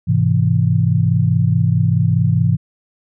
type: chord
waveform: sine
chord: Ab augmented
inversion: none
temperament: equal with one note detuned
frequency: 103.83 / 128.57 / 164.81 Hz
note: Ab2 / C3 / E3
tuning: 0 / -30 / 0 cents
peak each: -16 dBFS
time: 0.07-2.57 s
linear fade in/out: 20 ms
effects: none